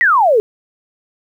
sine exponential sweep, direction down, 1992 to 408 Hz, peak -8 dBFS, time 0.01-0.4 s, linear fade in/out 0 ms, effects 8-bit

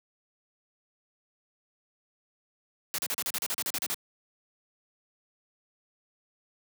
white noise bursts, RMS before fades -31 dBFS, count 13, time 2.94-3.943 s, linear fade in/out 0 ms, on 43 ms, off 37 ms, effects high-pass 150 Hz 12 dB/octave

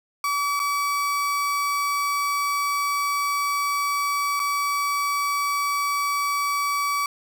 35% pulse tone with dropouts, 1144 Hz, D6, 46 cents flat, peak -20 dBFS, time 0.24-7.06 s, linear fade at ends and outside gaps 2 ms, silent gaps 0.594-0.599 / 4.395-4.399 s, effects none

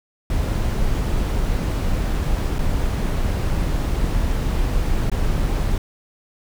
brown noise with dropouts, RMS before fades -20 dBFS, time 0.3-5.78 s, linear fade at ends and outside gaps 2 ms, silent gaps 2.585-2.59 / 5.099-5.116 s, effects none

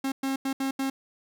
45% pulse tone bursts at uneven times, 269.1 Hz, C4, 49 cents sharp, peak -26 dBFS, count 5, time 0.04-0.12 / 0.23-0.36 / 0.45-0.53 / 0.6-0.71 / 0.79-0.9 s, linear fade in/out 5 ms, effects none

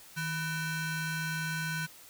40% pulse ring-modulated tone, 830.6 Hz, G#5, in tune, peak -28 dBFS, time 0.16-1.87 s, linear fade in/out 20 ms, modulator 672 Hz, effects white hiss -53 dBFS RMS until 2.09 s

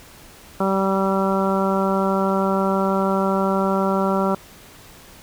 harmonic tone, 193.3 Hz, G3, 24 cents flat, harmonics 1 / 2 / 3 / 4 / 5 / 6 / 7, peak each -21 / -24 / -24 / -28 / -27 / -30 / -27 dBFS, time 0.6-4.35 s, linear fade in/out 5 ms, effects pink hiss -45 dBFS RMS until 5.22 s

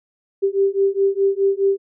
sine beating tone pair, 390.6 / 395.4 Hz, G4 / G4, -6 / +15 cents, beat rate 4.8 Hz, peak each -18 dBFS, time 0.42-1.78 s, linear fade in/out 20 ms, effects none

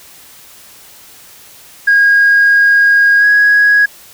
sine tone with pitch glide, 1634 to 1660.6 Hz, G#6 to G#6, -29 to -1 cents, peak -4 dBFS, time 1.87-3.86 s, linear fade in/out 10 ms, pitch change +28 cents, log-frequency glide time 3.19-3.25 s, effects tanh soft clip ceiling -2 dBFS + white hiss -39 dBFS RMS until 4.13 s

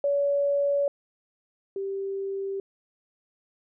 sine tone pair in turn, 567 / 391.3 Hz, C#5 / G4, +39 / -3 cents, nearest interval tritone, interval 642 cents, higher first, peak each -21 / -28 dBFS, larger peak first, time 0.04-0.88 / 1.76-2.6 s, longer neither, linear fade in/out 2 ms, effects none

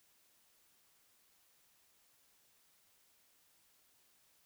silence, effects white hiss -71 dBFS RMS until 4.45 s

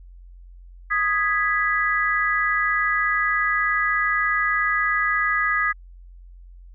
sine chord, G# minor, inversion second, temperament equal, 1244.5 / 1661.2 / 1975.5 Hz, D#6 / G#6 / B6, 0 / 0 / 0 cents, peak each -23 dBFS, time 0.9-5.73 s, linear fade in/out 20 ms, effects added 44 Hz sine -41 dBFS peak until 6.74 s

